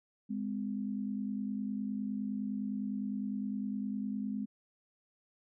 sine tone pair together, 206.9 / 256.7 Hz, G#3 / C4, -6 / -33 cents, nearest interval major third, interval 373 cents, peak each -35 / -38 dBFS, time 0.29-4.46 s, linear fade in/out 20 ms, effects none

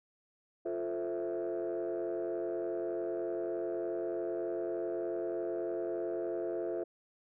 sine chord, F major seventh, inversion none, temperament equal, 349.2 / 440 / 523.3 / 659.3 Hz, F4 / A4 / C5 / E5, 0 / 0 / 0 / 0 cents, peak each -35 / -38 / -40 / -38 dBFS, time 0.65-6.84 s, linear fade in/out 10 ms, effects tanh soft clip ceiling -28 dBFS

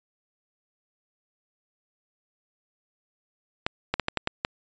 clicks, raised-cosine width 0.3 ms, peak -8 dBFS, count 7, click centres 3.665 / 3.94 / 3.997 / 4.084 / 4.173 / 4.274 / 4.449 s, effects resampled to 16000 Hz

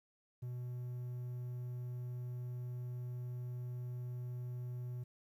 triangle tone, 123.47 Hz, B2, in tune, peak -38 dBFS, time 0.42-5.04 s, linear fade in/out 10 ms, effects 12-bit

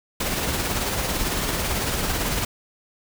pink noise with tremolo, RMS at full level -23 dBFS, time 0.2-2.45 s, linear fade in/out 5 ms, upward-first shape triangle, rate 18 Hz, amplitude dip 40%, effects none

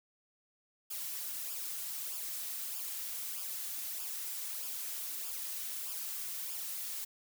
blue noise with flanger, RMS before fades -40 dBFS, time 0.9-7.05 s, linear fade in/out 10 ms, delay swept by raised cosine 0.49 to 3.89 ms, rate 1.6 Hz, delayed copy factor -0.65, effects none

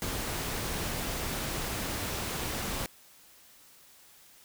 pink noise, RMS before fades -34 dBFS, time 0.02-2.86 s, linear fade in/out 0 ms, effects white hiss -57 dBFS RMS until 4.44 s

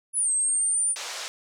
sine linear two-way sweep, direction down then up, 10548 to 8240 to 9340 Hz, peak -21 dBFS, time 0.13-0.96 s, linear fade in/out 50 ms, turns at 0.31 s
white band-pass noise, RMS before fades -35 dBFS, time 0.96-1.28 s, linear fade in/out 0 ms, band 480 to 7200 Hz, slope 24 dB/octave
effects none

